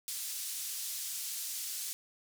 pink band-pass noise, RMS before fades -39 dBFS, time 0.08-1.93 s, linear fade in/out 0 ms, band 5700 to 16000 Hz, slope 12 dB/octave, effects none

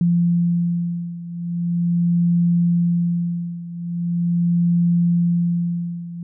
sine beating tone pair, 172.2 / 172.61 Hz, F3 / F3, -24 / -20 cents, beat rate 0.41 Hz, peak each -18 / -21 dBFS, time 0.01-6.23 s, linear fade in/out 2 ms, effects none

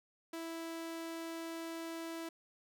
sawtooth tone, 329.6 Hz, E4, in tune, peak -37 dBFS, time 0.33-2.29 s, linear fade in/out 5 ms, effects none

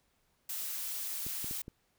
blue noise, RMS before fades -38 dBFS, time 0.49-1.62 s, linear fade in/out 5 ms
clicks, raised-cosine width 3 ms, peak -31 dBFS, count 4, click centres 1.266 / 1.444 / 1.511 / 1.681 s
effects pink hiss -74 dBFS RMS until 1.98 s

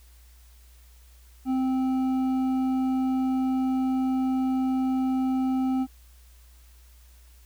sine tone with hard clipping, 260.7 Hz, C4, 6 cents flat, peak -24 dBFS, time 1.45-5.87 s, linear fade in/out 50 ms, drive 7 dB, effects added 60 Hz sine -50 dBFS peak until 7.45 s + white hiss -60 dBFS RMS until 7.45 s

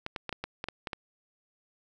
clicks, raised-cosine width 0.3 ms, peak -18 dBFS, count 9, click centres 0.064 / 0.162 / 0.293 / 0.327 / 0.44 / 0.641 / 0.686 / 0.872 / 0.932 s, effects none

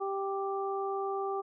harmonic tone, 392 Hz, G4, in tune, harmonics 1 / 2 / 3, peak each -33 / -36 / -38 dBFS, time 0-1.42 s, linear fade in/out 20 ms, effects none

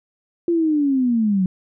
sine linear sweep, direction down, 347 to 180 Hz, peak -15 dBFS, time 0.48-1.46 s, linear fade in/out 2 ms, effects none

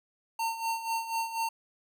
square tone with tremolo, 909 Hz, A#5, 44 cents flat, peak -28 dBFS, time 0.39-1.49 s, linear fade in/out 5 ms, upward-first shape sine, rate 4.1 Hz, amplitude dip 70%, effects none

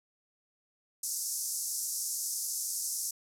pink band-pass noise, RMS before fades -35 dBFS, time 1.03-3.11 s, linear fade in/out 5 ms, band 5400 to 13000 Hz, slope 48 dB/octave, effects none

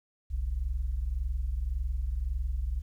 sine tone pair together, 43.6 / 65.41 Hz, F1 / C2, -2 / 0 cents, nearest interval perfect fifth, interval 702 cents, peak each -31 / -29 dBFS, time 0.3-2.82 s, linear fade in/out 20 ms, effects tanh soft clip ceiling -23 dBFS + 11-bit

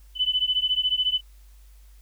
sine beating tone pair, 3000 / 3014 Hz, F#7 / F#7, +23 / +31 cents, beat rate 14 Hz, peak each -24 / -24 dBFS, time 0.15-1.21 s, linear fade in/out 50 ms, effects added 50 Hz sine -47 dBFS peak until 2.01 s + white hiss -62 dBFS RMS until 2.01 s

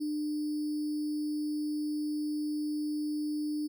sine tone with sample-and-hold, 300 Hz, D4, 37 cents sharp, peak -30 dBFS, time 0-3.68 s, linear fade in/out 20 ms, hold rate 4900 Hz, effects none

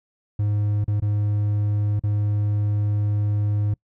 triangle tone with dropouts, 103.83 Hz, G#2, in tune, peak -17 dBFS, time 0.39-3.74 s, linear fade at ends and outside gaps 5 ms, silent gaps 0.843-0.879 / 1.001-1.021 / 1.995-2.036 s, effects noise-tail reverb RT60 0.1 s tail -26 dB re dry

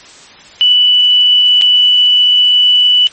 sine tone with dropouts, 2968 Hz, F#7, 5 cents sharp, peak -5 dBFS, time 0.61-3.07 s, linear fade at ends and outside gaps 0 ms, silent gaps 1.613-1.62 s, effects white hiss -37 dBFS RMS until 3.12 s + MP3 32 kbps

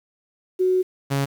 sine / sawtooth tone pair in turn, 370 / 138.59 Hz, F#4 / C#3, 0 / 0 cents, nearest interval octave + perfect fourth, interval 1700 cents, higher first, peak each -16 dBFS, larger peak neither, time 0.59-0.83 / 1.1-1.26 s, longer first, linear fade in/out 20 ms, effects 8-bit

